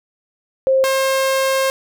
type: tone pair in turn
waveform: sine / sawtooth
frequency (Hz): 530 / 533.7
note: C5 / C5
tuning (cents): +22 / +34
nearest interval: unison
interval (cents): 12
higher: second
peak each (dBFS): -11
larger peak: neither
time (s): 0.67-0.84 / 0.84-1.7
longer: second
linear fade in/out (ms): 0
effects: none